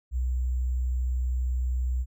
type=tone with sample-and-hold; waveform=sine; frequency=62.6 Hz; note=B1; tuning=24 cents sharp; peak=-24 dBFS; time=0.11-2.06 s; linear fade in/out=50 ms; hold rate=7350 Hz; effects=none